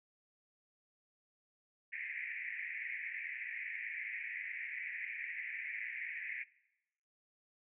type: band-pass noise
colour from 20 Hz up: pink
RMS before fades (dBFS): -43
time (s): 1.92-6.44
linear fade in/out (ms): 10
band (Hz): 1800 to 2400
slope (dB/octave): 96
effects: noise-tail reverb RT60 0.9 s tail -21 dB re dry